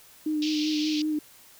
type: tone with vibrato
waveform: sine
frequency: 305.1 Hz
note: D#4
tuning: 34 cents flat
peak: -24 dBFS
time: 0.26-1.19 s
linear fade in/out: 5 ms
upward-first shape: sine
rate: 5.2 Hz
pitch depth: 24 cents each way
type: band-pass noise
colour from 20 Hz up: white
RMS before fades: -34 dBFS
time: 0.42-1.02 s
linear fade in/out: 2 ms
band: 2500 to 5400 Hz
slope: 48 dB/octave
effects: white hiss -53 dBFS RMS until 1.59 s